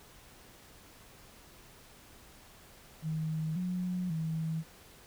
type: tone with pitch steps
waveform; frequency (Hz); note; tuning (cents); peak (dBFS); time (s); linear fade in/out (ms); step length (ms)
sine; 157.8 / 180.9 / 160.6; D#3 / F#3 / E3; +25 / -39 / -45; -31; 3.02-4.64; 50; 540
effects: pink hiss -56 dBFS RMS until 5.06 s